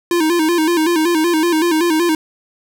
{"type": "tone with vibrato", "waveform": "square", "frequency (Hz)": 329.6, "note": "E4", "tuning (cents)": 0, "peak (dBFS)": -13, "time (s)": [0.11, 2.15], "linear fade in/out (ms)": 2, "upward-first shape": "square", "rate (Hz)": 5.3, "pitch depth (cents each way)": 88, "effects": []}